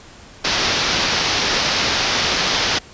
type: low-pass noise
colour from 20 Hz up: white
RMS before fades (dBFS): -19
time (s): 0.44-2.79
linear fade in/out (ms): 10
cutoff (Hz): 5700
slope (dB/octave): 48
effects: pink hiss -42 dBFS RMS until 2.93 s + resampled to 16000 Hz